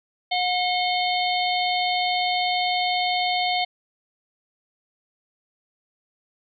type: harmonic tone with a mistuned harmonic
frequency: 723 Hz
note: F#5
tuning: 40 cents flat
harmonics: 1 / 3 / 4 / 5 / 6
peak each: -23 / -28 / -29 / -30 / -31 dBFS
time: 0.31-3.65 s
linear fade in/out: 10 ms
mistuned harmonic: 4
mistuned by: +120 cents
effects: none